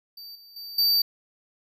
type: tone with level steps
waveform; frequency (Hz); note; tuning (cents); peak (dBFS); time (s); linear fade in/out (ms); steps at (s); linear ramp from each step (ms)
square; 4631; D8; -25; -40 / -48 / -37 / -19; 0.17-1.02; 5; 0.35 / 0.56 / 0.78; 5
effects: none